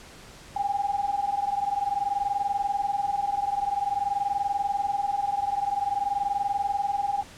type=tone pair together; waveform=sine; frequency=796.5 / 817 Hz; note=G5 / G#5; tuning=+27 / -29 cents; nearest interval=unison; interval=44 cents; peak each=-27 dBFS; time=0.56-7.23 s; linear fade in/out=5 ms; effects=pink hiss -47 dBFS RMS until 7.37 s + low-pass 9000 Hz 12 dB/octave